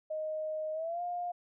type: tone with pitch glide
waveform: sine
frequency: 622.3 to 706.6 Hz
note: D#5 to F5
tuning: 0 to +20 cents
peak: -33 dBFS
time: 0.1-1.32 s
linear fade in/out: 10 ms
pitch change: +220 cents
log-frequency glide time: 0.73-1.02 s
effects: none